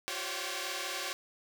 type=tone cluster; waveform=5% pulse; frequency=349.3 / 385.1 / 535 / 568 / 760 Hz; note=F4 / G4 / C5 / C#5 / F#5; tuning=0 / -31 / +38 / +42 / +46 cents; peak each=-31 / -31 / -29 / -29 / -32 dBFS; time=0.08-1.13 s; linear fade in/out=0 ms; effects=none